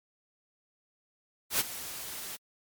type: noise with ADSR envelope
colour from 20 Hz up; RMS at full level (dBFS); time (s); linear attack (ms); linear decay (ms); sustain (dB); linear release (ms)
white; -25; 1.5-2.37; 99; 23; -15; 18
effects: MP3 96 kbps